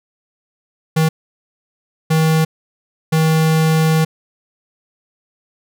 square tone bursts at uneven times, 159.1 Hz, D#3, 39 cents sharp, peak -12 dBFS, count 3, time 0.96-1.09 / 2.1-2.45 / 3.12-4.05 s, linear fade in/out 10 ms, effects none

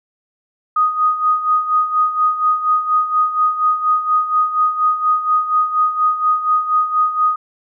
sine tone with tremolo, 1244.5 Hz, D#6, in tune, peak -10 dBFS, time 0.76-7.36 s, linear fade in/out 5 ms, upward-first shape sine, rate 4.2 Hz, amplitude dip 70%, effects none

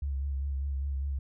sine tone with vibrato, 69 Hz, C#2, 7 cents flat, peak -29 dBFS, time 0.02-1.19 s, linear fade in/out 5 ms, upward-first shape sine, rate 5 Hz, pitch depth 44 cents each way, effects none

